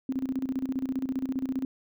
sine tone with tremolo, 263.3 Hz, C4, 11 cents sharp, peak -25 dBFS, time 0.09-1.65 s, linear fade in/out 2 ms, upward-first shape square, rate 15 Hz, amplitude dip 75%, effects none

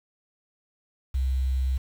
sine tone with quantisation, 65.41 Hz, C2, in tune, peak -22 dBFS, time 1.14-1.78 s, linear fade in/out 10 ms, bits 8, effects none

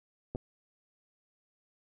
clicks, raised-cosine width 2 ms, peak -23 / -25 dBFS, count 2, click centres 0.35 / 0.358 s, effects none

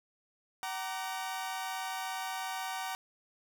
sawtooth chord, Gb augmented, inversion none, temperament equal with one note detuned, 757.7 / 932.3 / 1174.7 Hz, Gb5 / Bb5 / D6, +41 / 0 / 0 cents, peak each -34 / -37 / -40 dBFS, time 0.63-2.95 s, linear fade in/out 0 ms, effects none

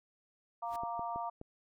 sine chord, Bb major, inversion second, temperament equal, 698.5 / 932.3 / 1174.7 Hz, F5 / Bb5 / D6, 0 / 0 / 0 cents, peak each -39 / -39 / -43 dBFS, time 0.62-1.3 s, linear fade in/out 10 ms
pink noise with exponential growth, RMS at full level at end -48 dBFS, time 0.63-0.76 s, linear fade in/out 1 ms, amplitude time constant 28 ms
clicks, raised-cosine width 2 ms, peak -32 dBFS, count 4, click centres 0.835 / 0.994 / 1.16 / 1.414 s
effects none

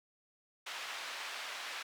white band-pass noise, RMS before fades -43 dBFS, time 0.66-1.83 s, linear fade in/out 10 ms, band 790 to 3200 Hz, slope 12 dB/octave, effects none

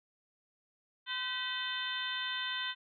harmonic tone with a mistuned harmonic, 511 Hz, C5, 41 cents flat, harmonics 2 / 3 / 4 / 5 / 6 / 7 / 8, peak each -44 / -40 / -42 / -46 / -40 / -39 / -51 dBFS, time 1.06-2.75 s, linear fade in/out 50 ms, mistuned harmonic 4, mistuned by -79 cents, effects none

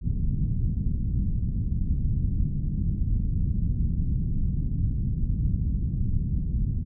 pink low-pass noise, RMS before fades -25 dBFS, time 0.01-6.85 s, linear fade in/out 50 ms, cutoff 190 Hz, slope 24 dB/octave, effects none

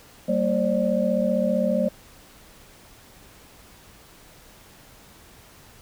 sine tone cluster, 193.2 / 229.1 / 538 / 593 Hz, G3 / A#3 / C5 / D5, -25 / -30 / +48 / +17 cents, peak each -25 dBFS, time 0.28-1.89 s, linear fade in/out 10 ms, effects pink hiss -50 dBFS RMS until 5.81 s

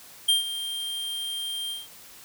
square tone with ADSR envelope, 3186 Hz, G7, 27 cents sharp, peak -17 dBFS, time 0.28-1.88 s, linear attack 10 ms, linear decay 140 ms, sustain -13 dB, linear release 180 ms, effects white hiss -48 dBFS RMS until 2.24 s

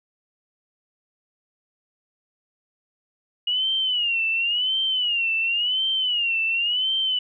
sine tone with vibrato, 2886 Hz, F#7, 44 cents flat, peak -20 dBFS, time 3.47-7.19 s, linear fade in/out 5 ms, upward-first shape sine, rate 0.93 Hz, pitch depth 140 cents each way, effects none

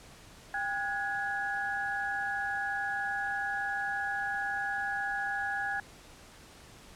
sine tone cluster, 799 / 1450 / 1673 Hz, G5 / F#6 / G#6, +33 / -35 / +12 cents, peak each -35 / -38 / -33 dBFS, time 0.54-5.8 s, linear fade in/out 2 ms, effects pink hiss -53 dBFS RMS until 6.95 s + low-pass 10000 Hz 12 dB/octave

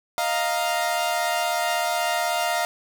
sawtooth chord, Eb suspended second, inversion none, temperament equal, 622.3 / 698.5 / 932.3 Hz, Eb5 / F5 / Bb5, 0 / 0 / 0 cents, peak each -25 / -20 / -25 dBFS, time 0.18-2.65 s, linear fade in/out 0 ms, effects none

